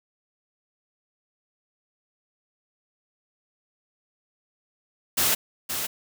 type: noise with echo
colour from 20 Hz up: white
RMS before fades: -22 dBFS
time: 5.17-5.35 s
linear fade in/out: 10 ms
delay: 520 ms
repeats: 1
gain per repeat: -7 dB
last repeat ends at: 5.87 s
effects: none